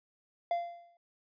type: tone with exponential decay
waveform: triangle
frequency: 690 Hz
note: F5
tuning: 21 cents flat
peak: -24 dBFS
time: 0.51-0.97 s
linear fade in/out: 2 ms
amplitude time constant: 100 ms
effects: resampled to 11025 Hz